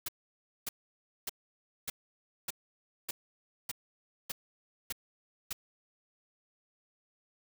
white noise bursts, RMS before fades -36 dBFS, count 10, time 0.06-5.53 s, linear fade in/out 5 ms, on 25 ms, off 580 ms, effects none

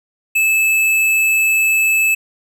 sine tone with tanh clipping, 2613 Hz, E7, 16 cents flat, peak -13 dBFS, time 0.35-2.15 s, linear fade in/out 10 ms, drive 16 dB, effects none

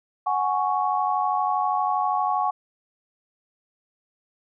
sine chord, F# suspended second, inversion none, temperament just, 740 / 832.5 / 1110 Hz, F#5 / G#5 / C#6, 0 / +4 / +2 cents, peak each -25 dBFS, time 0.26-2.51 s, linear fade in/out 10 ms, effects none

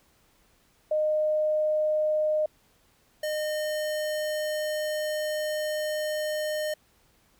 sine / square tone pair in turn, 614 / 610.9 Hz, D#5 / D#5, -23 / -32 cents, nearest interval unison, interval 9 cents, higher first, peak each -22 / -28 dBFS, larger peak first, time 0.91-2.46 / 3.23-6.74 s, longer second, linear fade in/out 5 ms, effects pink hiss -64 dBFS RMS until 7.39 s

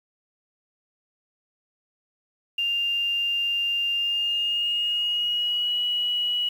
sine tone with pitch glide, 2798 to 2924 Hz, F7 to F#7, +3 to -21 cents, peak -22 dBFS, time 2.58-6.49 s, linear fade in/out 5 ms, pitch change +76 cents, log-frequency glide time 3.93-5.75 s, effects 8-bit

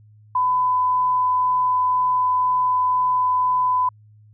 sine tone, 1004 Hz, B5, 28 cents sharp, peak -16 dBFS, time 0.35-3.89 s, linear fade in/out 5 ms, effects added 106 Hz sine -47 dBFS peak until 4.33 s

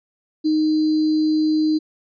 sine tone with sample-and-hold, 310 Hz, D#4, 6 cents flat, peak -15 dBFS, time 0.44-1.79 s, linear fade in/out 20 ms, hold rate 4410 Hz, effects resampled to 11025 Hz

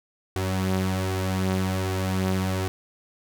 sawtooth tone pair together, 94.45 / 187.6 Hz, F#2 / F#3, +36 / +24 cents, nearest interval octave, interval 1188 cents, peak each -21 / -24 dBFS, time 0.36-2.68 s, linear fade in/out 0 ms, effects none

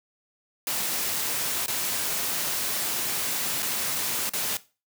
white noise with dropouts, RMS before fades -28 dBFS, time 0.67-4.57 s, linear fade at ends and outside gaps 1 ms, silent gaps 1.661-1.681 / 3.623-3.628 / 4.294-4.335 s, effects noise-tail reverb RT60 0.3 s tail -17 dB re dry + high-pass 100 Hz 12 dB/octave

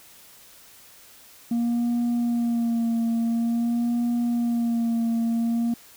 sine tone with vibrato, 234.2 Hz, A#3, 8 cents sharp, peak -18 dBFS, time 1.51-5.74 s, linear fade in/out 5 ms, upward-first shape sine, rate 0.48 Hz, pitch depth 32 cents each way, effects tanh soft clip ceiling -20 dBFS + white hiss -50 dBFS RMS until 5.96 s

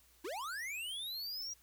square linear sweep, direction up, 288.4 to 5790 Hz, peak -40 dBFS, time 0.24-1.54 s, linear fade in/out 10 ms, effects added 60 Hz sine -70 dBFS peak until 1.62 s + white hiss -67 dBFS RMS until 1.62 s

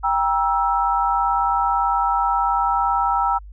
sine chord, E diminished, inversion first, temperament just, 791.1 / 949.3 / 1318.5 Hz, G5 / Bb5 / E6, +16 / +31 / 0 cents, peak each -21 dBFS, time 0.03-3.39 s, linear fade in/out 20 ms, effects added 50 Hz sine -36 dBFS peak until 3.52 s

